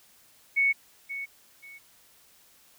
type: tone with echo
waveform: sine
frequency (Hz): 2217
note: C#7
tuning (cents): 0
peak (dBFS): -20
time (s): 0.56-0.73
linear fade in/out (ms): 20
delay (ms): 530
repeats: 2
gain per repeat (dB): -12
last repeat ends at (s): 1.79
effects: white hiss -59 dBFS RMS until 2.78 s